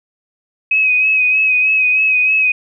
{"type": "tone with vibrato", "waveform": "sine", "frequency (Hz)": 2535, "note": "D#7", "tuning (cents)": 32, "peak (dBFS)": -10, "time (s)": [0.71, 2.52], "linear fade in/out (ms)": 5, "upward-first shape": "sine", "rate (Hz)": 3.2, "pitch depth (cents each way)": 34, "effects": []}